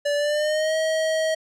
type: tone with pitch glide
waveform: square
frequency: 580 to 636.2 Hz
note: D5 to D#5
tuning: -22 to +38 cents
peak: -21 dBFS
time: 0.05-1.35 s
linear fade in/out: 10 ms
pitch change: +160 cents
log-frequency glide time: 0.16-0.76 s
effects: low-pass 8000 Hz 12 dB/octave